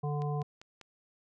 harmonic tone, 146.83 Hz, D3, in tune, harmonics 1 / 3 / 5 / 7, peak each -31 / -39 / -40 / -44 dBFS, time 0.03-0.43 s, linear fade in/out 10 ms
click train, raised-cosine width 0.2 ms, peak -32 dBFS, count 4, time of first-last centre 0.22-0.813 s, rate 5.06 Hz
effects none

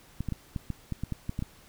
clicks, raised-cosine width 5 ms, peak -19 dBFS, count 11, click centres 0.206 / 0.287 / 0.323 / 0.562 / 0.703 / 0.923 / 1.036 / 1.123 / 1.294 / 1.391 / 1.424 s, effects pink hiss -56 dBFS RMS until 1.68 s

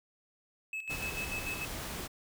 triangle tone with tremolo, 2594 Hz, E7, 28 cents flat, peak -33 dBFS, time 0.73-1.65 s, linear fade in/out 2 ms, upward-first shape square, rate 6.8 Hz, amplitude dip 65%
pink noise, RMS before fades -40 dBFS, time 0.89-2.08 s, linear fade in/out 20 ms
effects none

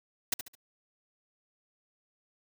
white noise with echo, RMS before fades -28 dBFS, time 0.32-0.34 s, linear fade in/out 5 ms, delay 71 ms, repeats 3, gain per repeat -9 dB, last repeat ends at 0.553 s, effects none

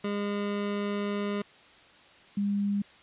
25% pulse / sine tone pair in turn, 203.9 / 202.1 Hz, G#3 / G#3, -32 / -47 cents, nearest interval unison, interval 15 cents, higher first, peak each -25 dBFS, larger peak neither, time 0.04-1.42 / 2.37-2.82 s, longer first, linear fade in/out 5 ms, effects white hiss -55 dBFS RMS until 3.02 s + resampled to 8000 Hz

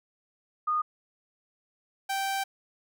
sine / sawtooth tone pair in turn, 1229 / 780.7 Hz, D#6 / G5, -22 / -7 cents, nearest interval minor sixth, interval 785 cents, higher first, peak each -24 dBFS, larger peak neither, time 0.67-0.82 / 2.09-2.44 s, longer second, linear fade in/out 10 ms, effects none

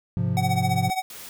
triangle chord, F minor, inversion first, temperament equal, 103.83 / 130.81 / 174.61 Hz, Ab2 / C3 / F3, 0 / 0 / 0 cents, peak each -24 dBFS, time 0.17-0.9 s, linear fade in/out 0 ms
square tone with tremolo, 752 Hz, F#5, 28 cents sharp, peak -21 dBFS, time 0.37-1.02 s, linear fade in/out 0 ms, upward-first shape triangle, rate 15 Hz, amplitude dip 90%
white noise, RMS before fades -40 dBFS, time 1.1-1.29 s, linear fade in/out 2 ms
effects none

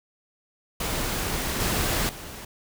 pink noise with level steps, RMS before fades -28 / -25 / -39 dBFS, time 0.8-2.45 s, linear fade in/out 5 ms, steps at 1.6 / 2.09 s, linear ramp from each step 2 ms, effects none

